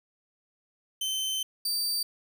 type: tone pair in turn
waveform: sawtooth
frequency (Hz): 3081 / 4644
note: G7 / D8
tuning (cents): -31 / -20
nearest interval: perfect fifth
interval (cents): 711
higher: second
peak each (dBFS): -25 / -24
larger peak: second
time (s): 1.01-1.43 / 1.65-2.03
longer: first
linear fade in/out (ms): 5
effects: none